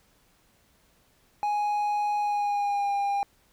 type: tone with pitch glide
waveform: triangle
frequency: 830.6 to 803.7 Hz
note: G#5 to G5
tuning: 0 to +43 cents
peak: -22 dBFS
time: 1.43-3.23 s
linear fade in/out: 0 ms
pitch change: -57 cents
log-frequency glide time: 2.19-2.93 s
effects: pink hiss -64 dBFS RMS until 3.52 s